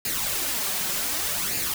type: noise with flanger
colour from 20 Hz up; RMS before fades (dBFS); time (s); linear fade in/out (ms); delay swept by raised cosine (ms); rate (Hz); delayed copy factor
white; -27; 0.05-1.74; 2; 0.43 to 5.43; 0.66; +0.6
effects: none